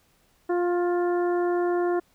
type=harmonic tone with a mistuned harmonic; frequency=351.4 Hz; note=F4; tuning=11 cents sharp; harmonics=1 / 2 / 3 / 4 / 5; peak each=-22 / -30 / -36 / -38 / -42 dBFS; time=0.49-2 s; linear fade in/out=10 ms; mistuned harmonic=3; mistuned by=+17 cents; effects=pink hiss -64 dBFS RMS until 2.14 s